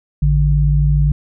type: tone pair together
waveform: sine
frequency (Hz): 54.93 / 146.83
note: A1 / D3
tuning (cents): -2 / 0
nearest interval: octave + perfect fourth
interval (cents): 1702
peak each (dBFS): -13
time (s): 0.22-1.12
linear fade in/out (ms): 5
effects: none